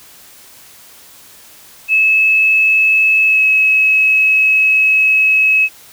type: tone with pitch glide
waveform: sine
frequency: 2596 to 2571 Hz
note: E7 to E7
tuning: -27 to -44 cents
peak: -8 dBFS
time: 1.88-5.69 s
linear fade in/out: 50 ms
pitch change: -17 cents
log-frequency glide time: 3.25-3.42 s
effects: white hiss -41 dBFS RMS until 5.92 s